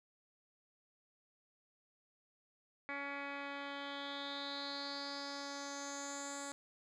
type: tone with low-pass filter sweep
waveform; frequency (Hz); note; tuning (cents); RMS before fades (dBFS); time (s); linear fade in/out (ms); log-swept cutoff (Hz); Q
10% pulse; 281.5; C#4; +27; -44; 2.89-6.52; 0; 2200 to 8100; 6.3
effects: none